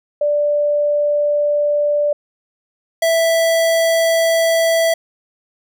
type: tone pair in turn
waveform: sine / square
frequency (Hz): 587.3 / 659.2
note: D5 / E5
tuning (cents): 0 / 0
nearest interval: major second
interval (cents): 200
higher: second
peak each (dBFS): -13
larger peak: neither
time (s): 0.21-2.13 / 3.02-4.94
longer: neither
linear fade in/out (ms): 5
effects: none